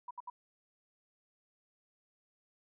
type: tone bursts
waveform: sine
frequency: 980 Hz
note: B5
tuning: 14 cents flat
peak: -40 dBFS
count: 3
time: 0.08-0.3 s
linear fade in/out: 5 ms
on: 28 ms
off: 68 ms
effects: none